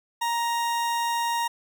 40% pulse tone, 936 Hz, A#5, 7 cents sharp, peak -23 dBFS, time 0.21-1.48 s, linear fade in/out 10 ms, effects none

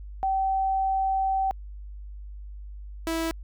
sine / sawtooth tone pair in turn, 770 / 327.5 Hz, G5 / E4, -31 / -11 cents, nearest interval octave + minor third, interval 1480 cents, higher first, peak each -22 / -22 dBFS, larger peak neither, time 0.23-1.51 / 3.07-3.31 s, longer first, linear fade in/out 0 ms, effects added 50 Hz sine -37 dBFS peak until 3.43 s

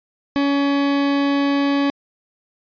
40% pulse tone, 281.3 Hz, C#4, 26 cents sharp, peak -15 dBFS, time 0.36-1.9 s, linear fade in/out 0 ms, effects resampled to 11025 Hz

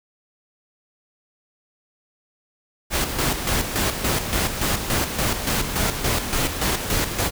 pink noise with tremolo, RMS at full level -21 dBFS, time 2.9-7.31 s, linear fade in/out 50 ms, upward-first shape square, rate 3.5 Hz, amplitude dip 55%, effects none

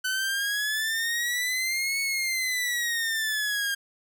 sawtooth exponential two-way sweep, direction up then down, 1504 to 2217 to 1605 Hz, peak -22 dBFS, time 0.04-3.75 s, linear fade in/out 10 ms, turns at 2 s, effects none

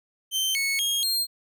sawtooth tone with pitch steps, 3107 / 2203 / 3256 / 4201 Hz, G7 / C#7 / G#7 / C8, -16 / -11 / -35 / +6 cents, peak -20 dBFS, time 0.31-1.27 s, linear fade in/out 50 ms, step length 240 ms, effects none

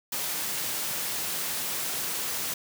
white high-pass noise, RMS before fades -31 dBFS, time 0.12-2.54 s, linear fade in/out 5 ms, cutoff 100 Hz, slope 48 dB/octave, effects none

